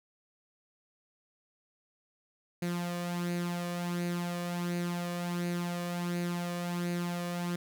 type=tone with flanger; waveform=sawtooth; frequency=174.61 Hz; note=F3; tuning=in tune; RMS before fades=-34 dBFS; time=2.62-7.56 s; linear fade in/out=5 ms; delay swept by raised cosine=0.45 to 1.75 ms; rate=1.4 Hz; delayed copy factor=+0.55; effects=none